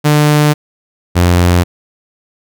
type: tone pair in turn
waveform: sawtooth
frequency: 149.3 / 88.08 Hz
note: D3 / F2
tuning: +29 / +15 cents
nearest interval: major sixth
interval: 914 cents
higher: first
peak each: -3 dBFS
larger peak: neither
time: 0.04-0.54 / 1.15-1.64 s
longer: first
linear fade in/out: 20 ms
effects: none